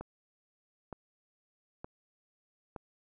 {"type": "click train", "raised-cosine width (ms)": 1, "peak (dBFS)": -27, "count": 4, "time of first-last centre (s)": [0.01, 2.762], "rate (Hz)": 1.09, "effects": []}